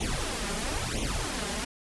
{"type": "noise with flanger", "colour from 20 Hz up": "pink", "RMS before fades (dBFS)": -31, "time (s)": [0, 1.65], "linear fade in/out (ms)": 10, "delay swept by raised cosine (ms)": [0.31, 5.01], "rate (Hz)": 1, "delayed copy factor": 0.85, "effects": ["resampled to 24000 Hz"]}